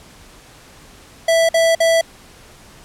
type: tone bursts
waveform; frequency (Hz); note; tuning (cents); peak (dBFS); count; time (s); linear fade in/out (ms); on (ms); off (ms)
square; 659.3; E5; 0; -12; 3; 1.28-2.012; 5; 210; 51
effects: pink hiss -44 dBFS RMS until 2.84 s + low-pass 11000 Hz 12 dB/octave